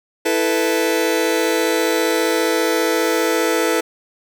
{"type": "chord", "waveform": "sawtooth", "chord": "E suspended fourth", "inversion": "none", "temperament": "just", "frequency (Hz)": [329.6, 439.5, 494.4], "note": ["E4", "A4", "B4"], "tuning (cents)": [0, -2, 2], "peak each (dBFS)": -16, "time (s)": [0.25, 3.81], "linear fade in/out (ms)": 10, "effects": []}